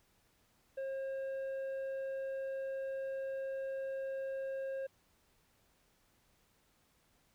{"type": "tone with tanh clipping", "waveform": "sine", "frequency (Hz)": 537, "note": "C5", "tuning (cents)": 45, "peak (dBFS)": -38, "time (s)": [0.77, 4.87], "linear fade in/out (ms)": 10, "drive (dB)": 6, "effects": ["pink hiss -72 dBFS RMS until 7.34 s"]}